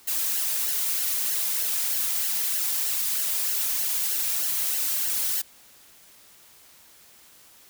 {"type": "noise with flanger", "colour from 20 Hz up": "blue", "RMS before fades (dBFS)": -26, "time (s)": [0.07, 5.42], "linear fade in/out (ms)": 10, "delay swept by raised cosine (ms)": [0.82, 2.72], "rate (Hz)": 3.2, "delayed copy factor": -0.6, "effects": ["white hiss -53 dBFS RMS until 7.69 s"]}